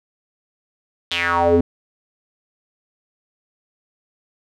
square tone with band-pass filter sweep, 86 Hz, F2, 26 cents flat, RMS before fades -17 dBFS, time 1.11-1.61 s, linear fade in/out 5 ms, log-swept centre 3600 to 300 Hz, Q 4.8, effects none

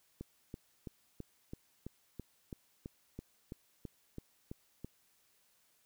click train, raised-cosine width 3 ms, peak -30 dBFS, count 15, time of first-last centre 0.21-4.846 s, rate 3.02 Hz, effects white hiss -72 dBFS RMS until 5.85 s

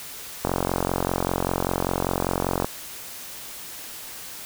click train, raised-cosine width 1 ms, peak -8 dBFS, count 100, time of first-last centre 0.45-2.645 s, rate 45.1 Hz, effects white hiss -38 dBFS RMS until 4.45 s

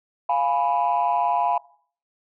sine chord, F diminished, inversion none, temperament equal, 698.5 / 830.6 / 987.8 Hz, F5 / Ab5 / Cb6, 0 / 0 / 0 cents, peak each -22 / -22 / -22 dBFS, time 0.29-1.58 s, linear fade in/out 5 ms, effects noise-tail reverb RT60 0.5 s tail -21 dB re dry + tanh soft clip ceiling -13 dBFS

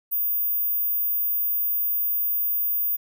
sine tone, 14910 Hz, A#9, 1 cent flat, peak -21 dBFS, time 0.11-2.97 s, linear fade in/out 20 ms, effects none

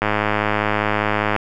click train, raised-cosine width 0.5 ms, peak -3 dBFS, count 142, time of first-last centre 0.02-1.363 s, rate 105 Hz, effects none

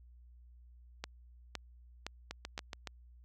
two click trains, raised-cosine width 0.2 ms, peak -23 / -21 dBFS, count 5 / 4, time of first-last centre 2.31-2.873 / 1.04-2.578 s, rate 7.11 / 1.95 Hz, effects added 60 Hz sine -55 dBFS peak until 3.24 s

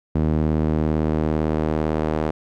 sawtooth tone with band-pass filter sweep, 77.78 Hz, D#2, in tune, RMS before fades -21 dBFS, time 0.15-2.31 s, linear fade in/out 5 ms, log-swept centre 220 to 510 Hz, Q 0.83, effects none

